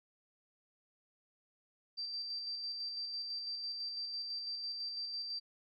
sine tone with tremolo, 4687 Hz, D8, 4 cents flat, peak -37 dBFS, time 1.97-5.4 s, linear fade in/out 20 ms, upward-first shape square, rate 6 Hz, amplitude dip 30%, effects none

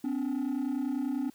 triangle tone pair together, 255.6 / 285.7 Hz, C4 / D4, -40 / -48 cents, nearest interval major second, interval 192 cents, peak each -28 dBFS, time 0.04-1.3 s, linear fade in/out 5 ms, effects tanh soft clip ceiling -24 dBFS + white hiss -62 dBFS RMS until 1.34 s

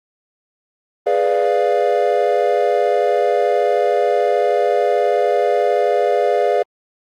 triangle chord, G# diminished seventh, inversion none, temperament equal, 415.3 / 493.9 / 587.3 / 698.5 Hz, G#4 / B4 / D5 / F5, 0 / 0 / 0 / 0 cents, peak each -17 dBFS, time 1.06-6.63 s, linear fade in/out 10 ms, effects Opus 24 kbps

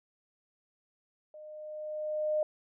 sine tone with level ramp, 611 Hz, D#5, 32 cents flat, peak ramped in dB -46 to -25 dBFS, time 1.34-2.43 s, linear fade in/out 2 ms, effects none

